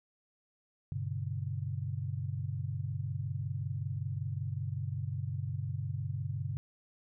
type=chord; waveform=sine; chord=G major; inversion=none; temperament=equal with one note detuned; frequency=98 / 123.47 / 143.15 Hz; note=G2 / B2 / D3; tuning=0 / 0 / -44 cents; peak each=-37 / -38 / -38 dBFS; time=0.92-6.57 s; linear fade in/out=0 ms; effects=none